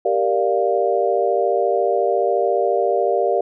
sine chord, G minor seventh, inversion none, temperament equal, 392 / 466.2 / 587.3 / 698.5 Hz, G4 / Bb4 / D5 / F5, 0 / 0 / 0 / 0 cents, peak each -21 dBFS, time 0.05-3.41 s, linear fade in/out 5 ms, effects none

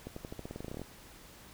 accelerating click train, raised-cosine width 2 ms, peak -27 dBFS, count 16, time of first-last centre 0.07-0.816 s, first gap 94 ms, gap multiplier 0.9, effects pink hiss -54 dBFS RMS until 1.53 s

